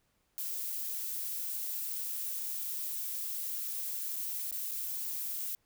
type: noise with dropouts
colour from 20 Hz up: violet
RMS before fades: -37 dBFS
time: 0.38-5.55 s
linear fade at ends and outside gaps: 0 ms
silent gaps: 4.159-4.163 / 4.511-4.525 / 4.711-4.716 s
effects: pink hiss -75 dBFS RMS until 5.65 s